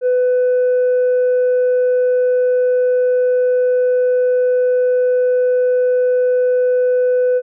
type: tone with tanh clipping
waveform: sine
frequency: 500 Hz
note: B4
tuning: 21 cents sharp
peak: -12 dBFS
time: 0.01-7.42 s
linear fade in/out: 50 ms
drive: 1 dB
effects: none